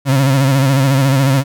35% pulse tone with vibrato, 135.5 Hz, C#3, 39 cents flat, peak -8 dBFS, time 0.05-1.44 s, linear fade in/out 50 ms, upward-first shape sine, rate 14 Hz, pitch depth 67 cents each way, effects none

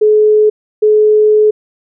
sine tone pair in turn, 426.4 / 426.4 Hz, G#4 / G#4, +46 / +46 cents, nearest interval unison, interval 0 cents, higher neither, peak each -5 dBFS, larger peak neither, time 0.01-0.5 / 0.82-1.51 s, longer second, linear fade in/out 10 ms, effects none

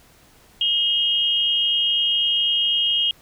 sine tone pair together, 2872 / 3224 Hz, F7 / G7, +48 / +48 cents, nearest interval major second, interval 200 cents, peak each -20 dBFS, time 0.61-3.11 s, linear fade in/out 2 ms, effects pink hiss -53 dBFS RMS until 3.21 s

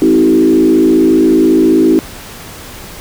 sine tone with frequency modulation, 321.5 Hz, E4, 43 cents flat, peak -5 dBFS, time 0.02-1.99 s, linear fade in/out 0 ms, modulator 54.7 Hz, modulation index 1.2, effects pink hiss -30 dBFS RMS until 3 s

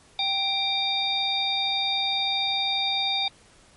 harmonic tone with a mistuned harmonic, 784 Hz, G5, in tune, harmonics 1 / 3 / 5 / 6, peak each -30 / -32 / -24 / -33 dBFS, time 0.19-3.28 s, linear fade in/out 2 ms, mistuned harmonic 5, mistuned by -110 cents, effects pink hiss -55 dBFS RMS until 3.76 s + MP3 48 kbps

